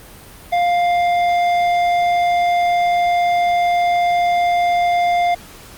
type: tone with tanh clipping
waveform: triangle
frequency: 701 Hz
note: F5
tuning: 6 cents sharp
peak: -15 dBFS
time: 0.52-5.35 s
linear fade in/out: 10 ms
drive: 15 dB
effects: pink hiss -40 dBFS RMS until 5.77 s + Opus 32 kbps